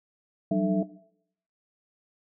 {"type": "tone cluster", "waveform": "sine", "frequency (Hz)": [176.5, 190.8, 300.4, 440.1, 662], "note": ["F3", "G3", "D4", "A4", "E5"], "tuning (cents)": [19, -47, 39, 0, 7], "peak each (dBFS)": [-32, -26, -28, -35, -28], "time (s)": [0.51, 0.83], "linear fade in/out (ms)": 5, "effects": ["noise-tail reverb RT60 0.7 s tail -18 dB re dry"]}